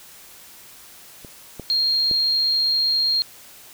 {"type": "clicks", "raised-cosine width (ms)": 2, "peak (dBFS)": [-26, -19, -19], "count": 3, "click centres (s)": [1.248, 1.597, 2.113]}
{"type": "tone", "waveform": "sine", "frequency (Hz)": 4225, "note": "C8", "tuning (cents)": 16, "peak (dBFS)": -17, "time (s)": [1.7, 3.22], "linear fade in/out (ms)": 0}
{"effects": ["white hiss -45 dBFS RMS until 3.73 s"]}